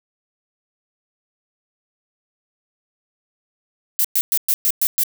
violet noise bursts, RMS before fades -17 dBFS, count 7, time 3.99-5.035 s, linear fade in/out 0 ms, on 55 ms, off 110 ms, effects none

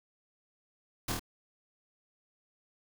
pink noise with echo, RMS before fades -33 dBFS, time 1.08-1.12 s, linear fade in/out 5 ms, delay 25 ms, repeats 3, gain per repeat -2 dB, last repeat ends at 1.195 s, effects none

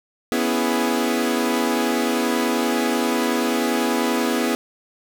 sawtooth chord, C# minor seventh, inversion third, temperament equal, 246.9 / 277.2 / 329.6 / 415.3 Hz, B3 / C#4 / E4 / G#4, 0 / 0 / 0 / 0 cents, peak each -18 / -23 / -21 / -22 dBFS, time 0.32-4.55 s, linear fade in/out 0 ms, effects none

